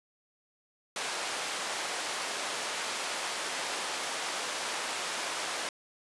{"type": "band-pass noise", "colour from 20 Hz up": "pink", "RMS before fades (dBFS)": -35, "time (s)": [0.96, 5.69], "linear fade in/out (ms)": 2, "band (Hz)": [610, 9100], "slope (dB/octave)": 12, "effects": ["resampled to 24000 Hz"]}